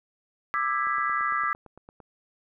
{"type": "chord", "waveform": "sine", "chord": "E dominant seventh", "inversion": "third", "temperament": "just", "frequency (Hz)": [1186.7, 1318.5, 1648.1, 1977.8], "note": ["D6", "E6", "G#6", "B6"], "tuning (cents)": [18, 0, -14, 2], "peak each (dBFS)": [-27, -29, -31, -32], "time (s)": [0.54, 1.53], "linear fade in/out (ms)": 0}
{"type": "click train", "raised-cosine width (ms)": 1, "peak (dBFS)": -33, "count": 11, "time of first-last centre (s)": [0.87, 2.003], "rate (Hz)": 8.83}
{"effects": []}